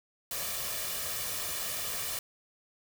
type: noise with comb filter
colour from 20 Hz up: white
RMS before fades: -35 dBFS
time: 0.31-2.19 s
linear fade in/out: 2 ms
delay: 1.7 ms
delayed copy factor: +0.55
effects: none